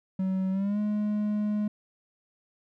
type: tone with pitch glide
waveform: triangle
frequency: 189 to 209.7 Hz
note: F#3 to G#3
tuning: +37 to +17 cents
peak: -23 dBFS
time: 0.19-1.68 s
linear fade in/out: 5 ms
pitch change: +180 cents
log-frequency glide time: 0.51-0.79 s
effects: none